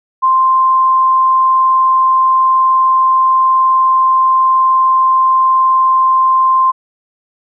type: tone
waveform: sine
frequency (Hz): 1046.5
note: C6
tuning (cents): 0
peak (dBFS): -7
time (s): 0.22-6.72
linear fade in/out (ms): 20
effects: none